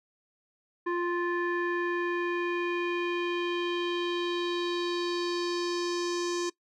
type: tone with low-pass filter sweep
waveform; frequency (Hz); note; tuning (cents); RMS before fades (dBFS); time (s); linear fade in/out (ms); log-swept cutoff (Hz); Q
square; 349.2; F4; 0; -30; 0.86-6.5; 10; 1500 to 6200; 3.1
effects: noise-tail reverb RT60 0.1 s tail -20 dB re dry